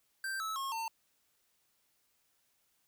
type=tone with pitch steps; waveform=square; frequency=1568 / 1303.4 / 1083.4 / 900.6 Hz; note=G6 / E6 / C#6 / A5; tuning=0 / -20 / -40 / +40 cents; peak=-36 dBFS; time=0.24-0.88 s; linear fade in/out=2 ms; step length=160 ms; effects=white hiss -75 dBFS RMS until 2.87 s